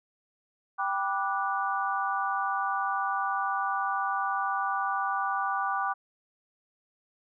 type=chord; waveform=sine; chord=G major seventh; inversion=none; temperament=just; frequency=784 / 980 / 1176 / 1470 Hz; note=G5 / B5 / D6 / F#6; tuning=0 / -14 / +2 / -12 cents; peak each=-31 / -35 / -30 / -34 dBFS; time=0.78-5.94 s; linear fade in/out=20 ms; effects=none